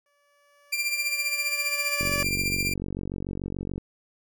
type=tone with exponential growth; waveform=15% pulse; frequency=576 Hz; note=D5; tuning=34 cents flat; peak=-21 dBFS; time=0.06-2.23 s; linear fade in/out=1 ms; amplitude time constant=470 ms
type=tone with tremolo; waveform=sawtooth; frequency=2377 Hz; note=D7; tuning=20 cents sharp; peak=-19 dBFS; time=0.72-2.74 s; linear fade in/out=10 ms; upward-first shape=triangle; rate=15 Hz; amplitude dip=65%
type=click train; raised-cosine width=3 ms; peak=-19 dBFS; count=84; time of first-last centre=2.01-3.78 s; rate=46.9 Hz
effects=none